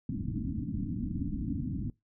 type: low-pass noise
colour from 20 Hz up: white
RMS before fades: -34 dBFS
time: 0.09-1.9 s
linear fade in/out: 2 ms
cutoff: 300 Hz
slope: 96 dB/octave
effects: noise-tail reverb RT60 0.2 s tail -22 dB re dry